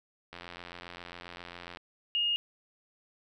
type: click train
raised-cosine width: 0.3 ms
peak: -27 dBFS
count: 127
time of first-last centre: 0.33-1.772 s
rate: 87.4 Hz
type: tone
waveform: sine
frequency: 2849 Hz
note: F7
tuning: 34 cents sharp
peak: -26 dBFS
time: 2.15-2.36 s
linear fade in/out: 0 ms
effects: none